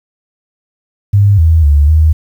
sine tone with pitch steps, 101.1 / 81 / 72.5 / 78.3 Hz, G#2 / E2 / D2 / D#2, -46 / -30 / -22 / +11 cents, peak -4 dBFS, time 1.13-2.13 s, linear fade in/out 10 ms, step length 250 ms, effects 7-bit

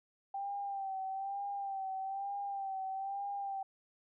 sine tone with vibrato, 784 Hz, G5, in tune, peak -36 dBFS, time 0.34-3.63 s, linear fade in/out 5 ms, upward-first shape sine, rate 1.1 Hz, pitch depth 45 cents each way, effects none

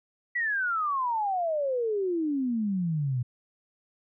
sine exponential sweep, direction down, 1975.5 to 119.2 Hz, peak -25 dBFS, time 0.35-3.23 s, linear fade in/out 10 ms, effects none

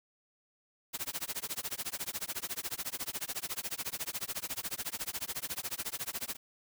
white noise with tremolo, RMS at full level -35 dBFS, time 0.93-6.37 s, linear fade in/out 20 ms, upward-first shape sine, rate 14 Hz, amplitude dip 100%, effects none

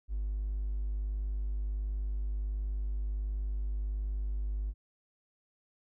triangle tone with hard clipping, 50.7 Hz, G#1, 41 cents flat, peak -31 dBFS, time 0.08-4.74 s, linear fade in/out 50 ms, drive 3 dB, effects none

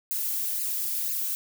violet noise with flanger, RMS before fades -29 dBFS, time 0.11-1.35 s, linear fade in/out 0 ms, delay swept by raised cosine 0.43 to 3.13 ms, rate 2 Hz, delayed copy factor +0.85, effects none

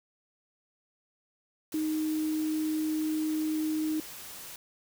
sine tone in noise, 311.1 Hz, D#4, in tune, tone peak -27 dBFS, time 1.74-4 s, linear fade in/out 2 ms, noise white, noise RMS -44 dBFS, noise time 1.72-4.56 s, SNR +14 dB, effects none

